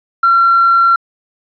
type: tone with hard clipping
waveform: sine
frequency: 1365 Hz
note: F6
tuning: 40 cents flat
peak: -7 dBFS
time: 0.23-0.96 s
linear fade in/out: 5 ms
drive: 1 dB
effects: resampled to 11025 Hz